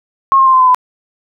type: tone with pitch steps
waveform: sine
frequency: 1081 / 1065.5 / 1050.2 / 1035.2 / 1020.3 / 1005.7 Hz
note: C#6 / C6 / C6 / C6 / C6 / B5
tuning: -44 / +31 / +6 / -19 / -44 / +31 cents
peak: -5 dBFS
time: 0.32-0.746 s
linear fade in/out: 0 ms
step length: 71 ms
effects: none

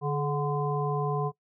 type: harmonic tone with a mistuned harmonic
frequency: 146.83 Hz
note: D3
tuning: in tune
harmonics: 1 / 3 / 5 / 7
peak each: -28 / -31 / -34 / -34 dBFS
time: 0.01-1.32 s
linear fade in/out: 50 ms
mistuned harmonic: 3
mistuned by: -55 cents
effects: noise-tail reverb RT60 0.1 s tail -21 dB re dry

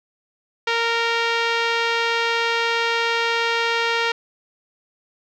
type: tone with low-pass filter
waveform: 5% pulse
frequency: 463.1 Hz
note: A#4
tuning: 11 cents flat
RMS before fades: -21 dBFS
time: 0.67-4.12 s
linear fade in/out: 5 ms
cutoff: 3000 Hz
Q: 0.7
effects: none

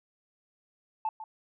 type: tone with echo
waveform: sine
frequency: 877 Hz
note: A5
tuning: 6 cents flat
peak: -26 dBFS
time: 1.05-1.09 s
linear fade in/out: 2 ms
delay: 150 ms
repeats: 1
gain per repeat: -12 dB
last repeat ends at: 1.24 s
effects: tanh soft clip ceiling -23 dBFS

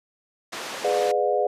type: band-pass noise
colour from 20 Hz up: pink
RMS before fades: -34 dBFS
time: 0.52-1.12 s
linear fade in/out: 10 ms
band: 410 to 7000 Hz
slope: 12 dB/octave
type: chord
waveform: sine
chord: G# diminished seventh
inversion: none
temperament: just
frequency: 415.3 / 498.4 / 598 / 717.6 Hz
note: G#4 / B4 / D5 / F5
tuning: 0 / +16 / +31 / +47 cents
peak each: -25 dBFS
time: 0.84-1.47 s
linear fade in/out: 5 ms
effects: resampled to 32000 Hz

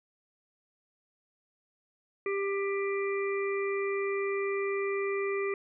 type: harmonic tone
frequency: 396 Hz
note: G4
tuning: 18 cents sharp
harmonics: 1 / 3 / 5 / 6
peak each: -29 / -39 / -39 / -40 dBFS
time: 2.26-5.54 s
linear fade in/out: 2 ms
effects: none

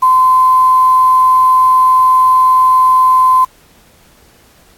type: tone with quantisation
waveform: sine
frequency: 1028 Hz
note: C6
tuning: 31 cents flat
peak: -5 dBFS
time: 0.02-3.45 s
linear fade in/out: 10 ms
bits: 5
effects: pink hiss -47 dBFS RMS until 4.77 s + AAC 64 kbps

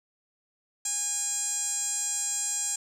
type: tone with band-pass filter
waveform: sawtooth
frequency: 818 Hz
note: G#5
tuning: 26 cents flat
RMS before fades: -30 dBFS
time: 0.85-2.76 s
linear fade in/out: 5 ms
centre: 7600 Hz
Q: 9
effects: none

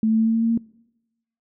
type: tone with pitch steps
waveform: sine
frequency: 220 / 221.7 / 223.3 / 225 / 226.7 / 228.4 / 230.1 Hz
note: A3 / A3 / A3 / A3 / A#3 / A#3 / A#3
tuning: 0 / +13 / +26 / +39 / -48 / -35 / -22 cents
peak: -16 dBFS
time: 0.03-0.576 s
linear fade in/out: 2 ms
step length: 78 ms
effects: noise-tail reverb RT60 0.9 s tail -23 dB re dry

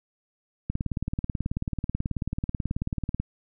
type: click train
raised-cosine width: 5 ms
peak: -15 dBFS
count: 47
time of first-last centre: 0.7-3.2 s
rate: 18.4 Hz
effects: none

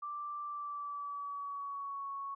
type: tone with pitch glide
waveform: sine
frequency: 1174.7 to 1108.8 Hz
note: D6 to C#6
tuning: 0 to 0 cents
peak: -38 dBFS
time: 0.02-2.35 s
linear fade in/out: 10 ms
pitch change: -100 cents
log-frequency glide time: 0.44-2.1 s
effects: none

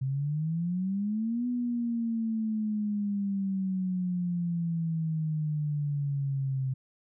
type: exponential two-way sweep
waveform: sine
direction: up then down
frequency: 130.2 to 246.9 to 130.8 Hz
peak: -27 dBFS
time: 0.01-6.74 s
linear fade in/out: 10 ms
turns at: 1.47 s
effects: none

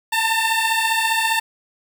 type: beating tone pair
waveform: 15% pulse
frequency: 890 / 905 Hz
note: A5 / A5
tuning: +20 / +48 cents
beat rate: 15 Hz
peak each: -14 dBFS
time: 0.12-1.4 s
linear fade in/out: 10 ms
effects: 8-bit

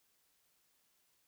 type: silence
effects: white hiss -75 dBFS RMS until 1.27 s

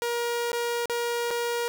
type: tone with dropouts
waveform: sawtooth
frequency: 474.3 Hz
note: A#4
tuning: 30 cents sharp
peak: -22 dBFS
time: 0.02-1.68 s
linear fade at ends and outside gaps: 0 ms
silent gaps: 0.518-0.53 / 0.857-0.897 / 1.306-1.311 s
effects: none

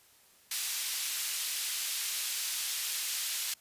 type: high-pass noise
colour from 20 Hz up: pink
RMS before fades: -34 dBFS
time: 0.51-3.54 s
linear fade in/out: 5 ms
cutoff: 3200 Hz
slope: 12 dB/octave
effects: white hiss -62 dBFS RMS until 3.6 s + resampled to 32000 Hz

